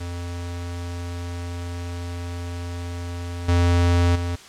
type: tone with level steps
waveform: square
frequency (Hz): 87.1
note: F2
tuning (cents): -4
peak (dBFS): -29 / -16 / -24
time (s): 0-4.36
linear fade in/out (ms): 10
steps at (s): 3.48 / 4.15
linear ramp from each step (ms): 10
effects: white hiss -44 dBFS RMS until 4.48 s + low-pass 7000 Hz 12 dB/octave